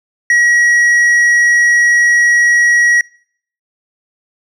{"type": "tone with tanh clipping", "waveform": "triangle", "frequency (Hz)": 1911, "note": "A#6", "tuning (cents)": 43, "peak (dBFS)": -8, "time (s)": [0.3, 3.01], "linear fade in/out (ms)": 2, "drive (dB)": 10, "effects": ["noise-tail reverb RT60 0.6 s tail -26 dB re dry"]}